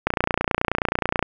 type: click train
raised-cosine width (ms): 0.5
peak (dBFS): -4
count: 35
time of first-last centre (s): 0.07-1.226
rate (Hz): 29.4
effects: none